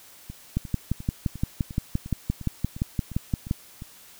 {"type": "two click trains", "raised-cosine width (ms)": 5, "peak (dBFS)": [-11, -24], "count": [18, 11], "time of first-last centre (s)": [[0.57, 3.511], [0.3, 3.821]], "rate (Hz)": [5.78, 2.84], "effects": ["white hiss -50 dBFS RMS until 4.19 s"]}